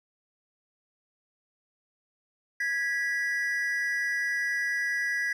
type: tone pair together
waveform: triangle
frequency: 1656 / 1954.1 Hz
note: G#6 / B6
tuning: -5 / -19 cents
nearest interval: minor third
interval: 286 cents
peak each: -28 / -27 dBFS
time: 2.6-5.33 s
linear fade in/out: 5 ms
effects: none